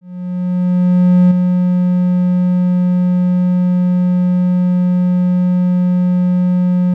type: tone with ADSR envelope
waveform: triangle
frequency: 179.9 Hz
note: F#3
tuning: 48 cents flat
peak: -3 dBFS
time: 0.01-6.94 s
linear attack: 1300 ms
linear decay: 7 ms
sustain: -5 dB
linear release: 5 ms
effects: none